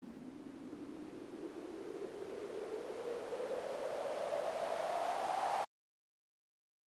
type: noise with low-pass filter sweep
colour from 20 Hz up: violet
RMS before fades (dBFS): -41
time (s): 0.02-5.65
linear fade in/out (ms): 10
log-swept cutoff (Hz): 250 to 790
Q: 6.2
effects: Opus 24 kbps